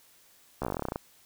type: slowing click train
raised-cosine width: 1 ms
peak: -17 dBFS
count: 15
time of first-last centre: 0.62-0.959 s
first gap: 14 ms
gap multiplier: 1.08
effects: white hiss -60 dBFS RMS until 1.25 s